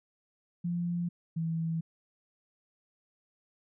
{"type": "tone pair in turn", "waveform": "sine", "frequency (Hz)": [173.4, 163.67], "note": ["F3", "E3"], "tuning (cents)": [-12, -12], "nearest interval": "minor second", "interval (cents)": 100, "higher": "first", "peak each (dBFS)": [-29, -29], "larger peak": "neither", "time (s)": [[0.64, 1.09], [1.36, 1.81]], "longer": "neither", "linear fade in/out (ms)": 10, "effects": []}